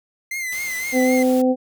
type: tone with vibrato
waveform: 45% pulse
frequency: 2068 Hz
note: C7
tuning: 21 cents flat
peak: -24 dBFS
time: 0.31-1.23 s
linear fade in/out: 5 ms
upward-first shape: triangle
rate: 3.9 Hz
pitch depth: 73 cents each way
type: noise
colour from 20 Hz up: white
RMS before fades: -36 dBFS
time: 0.52-1.42 s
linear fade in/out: 5 ms
type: harmonic tone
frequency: 255.8 Hz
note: C4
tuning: 39 cents flat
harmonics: 1 / 2 / 3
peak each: -16 / -18 / -27 dBFS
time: 0.92-1.56 s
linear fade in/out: 50 ms
effects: none